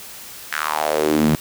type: tone with high-pass filter sweep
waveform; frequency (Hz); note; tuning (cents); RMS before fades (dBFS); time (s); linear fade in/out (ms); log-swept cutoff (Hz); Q
sawtooth; 76.8; D#2; -22; -19; 0.52-1.35; 0; 1700 to 170; 3.9
effects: white hiss -37 dBFS RMS until 1.4 s